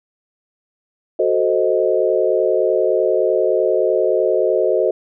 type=chord; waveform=sine; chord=F# diminished seventh; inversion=none; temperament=equal with one note detuned; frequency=370 / 440 / 523.3 / 626.6 Hz; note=F#4 / A4 / C5 / Eb5; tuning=0 / 0 / 0 / +12 cents; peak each=-19 dBFS; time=1.19-4.91 s; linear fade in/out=5 ms; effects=none